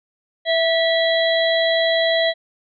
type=harmonic tone with a mistuned harmonic; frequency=659.3 Hz; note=E5; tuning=in tune; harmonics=1 / 3 / 5 / 6; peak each=-17 / -22 / -24 / -25 dBFS; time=0.45-2.34 s; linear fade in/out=50 ms; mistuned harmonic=3; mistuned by=-20 cents; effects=none